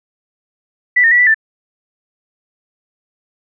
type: tone with pitch steps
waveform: sine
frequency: 1972 / 1831 / 1946 / 1972 / 1771 Hz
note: B6 / A#6 / B6 / B6 / A6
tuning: -3 / -32 / -26 / -3 / +11 cents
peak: -7 dBFS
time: 0.96-1.345 s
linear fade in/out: 10 ms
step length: 77 ms
effects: none